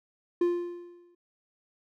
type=tone with exponential decay; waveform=triangle; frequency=349.2 Hz; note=F4; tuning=in tune; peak=-18 dBFS; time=0.41-1.15 s; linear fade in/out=5 ms; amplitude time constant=160 ms; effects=none